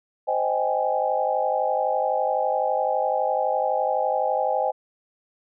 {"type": "chord", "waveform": "sine", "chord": "Ab major seventh", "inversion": "first", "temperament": "just", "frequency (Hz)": [519.1, 623, 778.7, 830.6], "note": ["C5", "Eb5", "G5", "Ab5"], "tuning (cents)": [-14, 2, -12, 0], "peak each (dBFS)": -26, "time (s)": [0.27, 4.72], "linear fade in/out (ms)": 20, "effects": []}